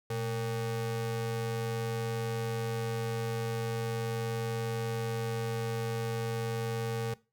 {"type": "ring-modulated tone", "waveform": "square", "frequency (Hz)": 169.6, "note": "E3", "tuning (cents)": 50, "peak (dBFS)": -29, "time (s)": [0.1, 7.14], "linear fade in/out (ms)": 5, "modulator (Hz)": 289, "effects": ["noise-tail reverb RT60 0.3 s tail -20 dB re dry"]}